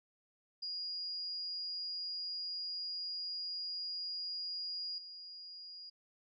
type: tone with level steps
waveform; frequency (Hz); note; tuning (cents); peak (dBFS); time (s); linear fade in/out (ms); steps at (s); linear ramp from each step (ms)
sine; 4862; D#8; -41; -38 / -47; 0.62-5.9; 10; 4.98; 2
effects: none